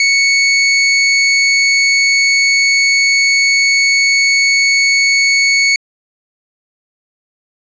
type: tone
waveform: sawtooth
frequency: 2217 Hz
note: C#7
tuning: in tune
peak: -5 dBFS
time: 0-5.76 s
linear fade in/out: 2 ms
effects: resampled to 16000 Hz